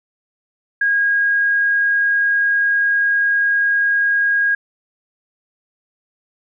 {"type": "tone", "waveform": "sine", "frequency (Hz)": 1635, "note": "G#6", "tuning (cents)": -28, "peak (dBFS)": -13, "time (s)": [0.81, 4.55], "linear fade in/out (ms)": 5, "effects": []}